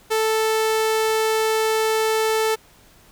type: tone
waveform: sawtooth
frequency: 440 Hz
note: A4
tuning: in tune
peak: -14 dBFS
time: 0.1-2.56 s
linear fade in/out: 20 ms
effects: pink hiss -52 dBFS RMS until 3.11 s